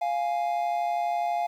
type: tone pair together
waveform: triangle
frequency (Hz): 698.5 / 830.7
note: F5 / G#5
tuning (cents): 0 / 0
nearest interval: minor third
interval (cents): 300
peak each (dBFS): -24 / -28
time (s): 0.01-1.47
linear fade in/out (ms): 10
effects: 10-bit